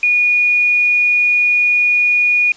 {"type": "tone", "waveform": "sine", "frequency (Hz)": 2450, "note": "D#7", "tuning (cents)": -27, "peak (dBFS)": -10, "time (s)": [0.03, 2.52], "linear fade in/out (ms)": 2, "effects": ["white hiss -42 dBFS RMS until 2.56 s", "resampled to 16000 Hz"]}